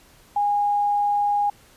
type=tone; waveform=sine; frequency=820 Hz; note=G#5; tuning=22 cents flat; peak=-18 dBFS; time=0.36-1.5 s; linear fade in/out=5 ms; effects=pink hiss -53 dBFS RMS until 1.76 s + resampled to 32000 Hz